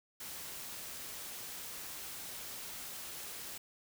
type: noise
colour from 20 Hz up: white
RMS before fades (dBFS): -45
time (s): 0.2-3.58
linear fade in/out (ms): 5
effects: none